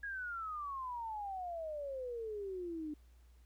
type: exponential sweep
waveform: sine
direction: down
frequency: 1668 to 295.4 Hz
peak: -39 dBFS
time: 0.03-2.94 s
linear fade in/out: 5 ms
effects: added 60 Hz sine -59 dBFS peak until 3.45 s + pink hiss -74 dBFS RMS until 3.45 s

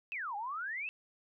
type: exponential two-way sweep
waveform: sine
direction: down then up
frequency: 2711 to 789 to 2711 Hz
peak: -36 dBFS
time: 0.12-0.89 s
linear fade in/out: 0 ms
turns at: 0.36 s
effects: none

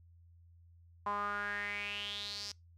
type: tone with band-pass filter sweep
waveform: sawtooth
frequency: 204.4 Hz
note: G#3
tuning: 27 cents flat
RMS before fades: -39 dBFS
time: 1.06-2.52 s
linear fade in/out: 5 ms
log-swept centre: 1000 to 5300 Hz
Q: 6.1
effects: noise-tail reverb RT60 0.2 s tail -24 dB re dry + added 85 Hz sine -58 dBFS peak until 2.77 s

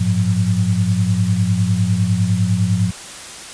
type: tone cluster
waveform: sine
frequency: 100.6 / 110.5 / 179 Hz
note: G2 / A2 / F3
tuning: +45 / +8 / +43 cents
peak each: -18 dBFS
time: 0-2.91 s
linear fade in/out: 10 ms
effects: white hiss -33 dBFS RMS until 3.53 s + resampled to 22050 Hz

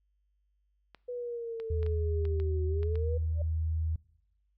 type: clicks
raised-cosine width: 0.3 ms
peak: -32 dBFS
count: 8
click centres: 0.947 / 1.6 / 1.83 / 1.864 / 2.253 / 2.4 / 2.831 / 2.956 s
type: linear two-way sweep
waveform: sine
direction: down then up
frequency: 493.9 to 370 to 493.9 Hz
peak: -34 dBFS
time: 1.08-3.18 s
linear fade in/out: 10 ms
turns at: 2.65 s
type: tone with pitch glide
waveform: sine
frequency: 79.5 to 80.05 Hz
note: D#2 to D#2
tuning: +38 to +50 cents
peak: -28 dBFS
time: 1.7-3.96 s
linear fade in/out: 5 ms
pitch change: +12 cents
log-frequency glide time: 2.07-3.73 s
type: tone with exponential growth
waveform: sine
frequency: 585 Hz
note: D5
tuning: 7 cents flat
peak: -36 dBFS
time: 3.32-3.42 s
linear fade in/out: 5 ms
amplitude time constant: 21 ms
effects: noise-tail reverb RT60 0.7 s tail -21 dB re dry + added 50 Hz sine -70 dBFS peak until 4.57 s

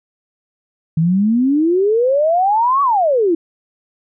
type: exponential two-way sweep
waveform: sine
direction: up then down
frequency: 155.56 to 1151 to 318.1 Hz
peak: -11 dBFS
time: 0.97-3.35 s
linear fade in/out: 5 ms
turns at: 2.82 s
effects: none

